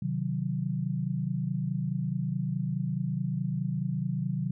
sine chord, C diminished, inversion none, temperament equal, 130.81 / 155.56 / 185 Hz, C3 / Eb3 / Gb3, 0 / 0 / 0 cents, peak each -32 dBFS, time 0.02-4.51 s, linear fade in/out 5 ms, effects none

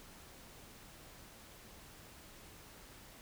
silence, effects pink hiss -56 dBFS RMS until 3.21 s

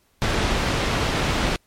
pink low-pass noise, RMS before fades -22 dBFS, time 0.22-1.56 s, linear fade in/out 0 ms, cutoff 4200 Hz, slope 12 dB/octave, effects pink hiss -63 dBFS RMS until 1.66 s + MP3 64 kbps

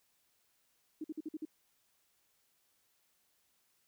sine tone bursts, 311.1 Hz, D#4, in tune, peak -37 dBFS, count 6, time 1.01-1.452 s, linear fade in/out 5 ms, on 32 ms, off 50 ms, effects white hiss -75 dBFS RMS until 3.87 s

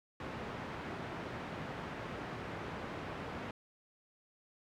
pink band-pass noise, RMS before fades -43 dBFS, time 0.2-3.51 s, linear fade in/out 2 ms, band 100 to 2000 Hz, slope 12 dB/octave, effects none

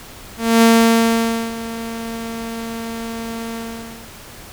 sawtooth tone with ADSR envelope, 228.4 Hz, A#3, 35 cents flat, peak -4 dBFS, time 0.37-4.11 s, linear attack 250 ms, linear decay 900 ms, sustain -17 dB, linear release 550 ms, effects pink hiss -38 dBFS RMS until 4.52 s

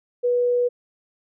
sine tone, 488.3 Hz, B4, 20 cents flat, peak -17 dBFS, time 0.23-0.69 s, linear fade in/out 20 ms, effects none

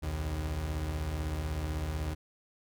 35% pulse beating tone pair, 61.74 / 77.74 Hz, B1 / D#2, 0 / -1 cents, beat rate 16 Hz, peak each -37 / -31 dBFS, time 0.02-2.15 s, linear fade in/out 20 ms, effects none

